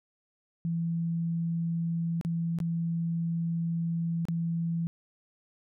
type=tone with dropouts; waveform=sine; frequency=167.2 Hz; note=E3; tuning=25 cents sharp; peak=-27 dBFS; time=0.65-4.87 s; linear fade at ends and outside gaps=0 ms; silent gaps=2.212-2.249 / 2.587-2.602 / 4.253-4.285 s; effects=none